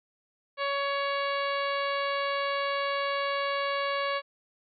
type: harmonic tone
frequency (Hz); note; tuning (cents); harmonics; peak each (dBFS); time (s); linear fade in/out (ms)
560; C#5; +18; 1 / 2 / 3 / 4 / 5 / 6 / 7 / 8; -31 / -31 / -36 / -37 / -40 / -43 / -43 / -44; 0.57-4.22; 50
effects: none